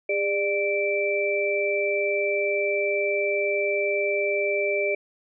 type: tone cluster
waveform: sine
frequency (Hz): 404.9 / 595 / 2334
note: G#4 / D5 / D7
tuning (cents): -44 / +22 / -11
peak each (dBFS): -26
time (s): 0.09-4.95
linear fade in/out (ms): 5
effects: none